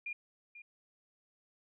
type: tone with echo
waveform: sine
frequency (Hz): 2415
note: D7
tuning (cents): +48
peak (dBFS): -37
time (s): 0.06-0.13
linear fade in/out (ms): 5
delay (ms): 490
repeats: 1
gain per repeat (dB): -12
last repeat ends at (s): 0.62
effects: none